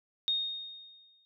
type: tone with exponential decay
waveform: sine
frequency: 3705 Hz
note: A#7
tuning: 11 cents flat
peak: -25 dBFS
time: 0.28-1.25 s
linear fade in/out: 0 ms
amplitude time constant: 210 ms
effects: none